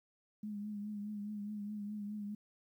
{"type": "tone with vibrato", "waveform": "sine", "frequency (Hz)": 207.8, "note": "G#3", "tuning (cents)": 1, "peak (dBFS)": -39, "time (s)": [0.43, 2.35], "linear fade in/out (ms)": 5, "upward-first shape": "triangle", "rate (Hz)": 4.8, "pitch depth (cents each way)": 48, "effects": ["12-bit"]}